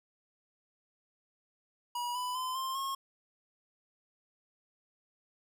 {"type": "tone with pitch steps", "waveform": "square", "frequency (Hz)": [967, 994.8, 1023.3, 1052.7, 1082.9], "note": ["B5", "B5", "C6", "C6", "C#6"], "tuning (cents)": [-37, 12, -39, 10, -41], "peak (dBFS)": -34, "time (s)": [1.95, 2.95], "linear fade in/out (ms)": 5, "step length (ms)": 200, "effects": []}